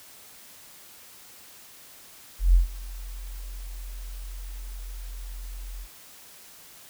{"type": "tone with ADSR envelope", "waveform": "sine", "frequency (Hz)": 43.65, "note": "F1", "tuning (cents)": 0, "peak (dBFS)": -12, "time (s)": [2.39, 5.88], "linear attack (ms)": 150, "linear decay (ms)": 130, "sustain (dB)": -22, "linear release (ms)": 64, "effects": ["white hiss -49 dBFS RMS until 6.89 s"]}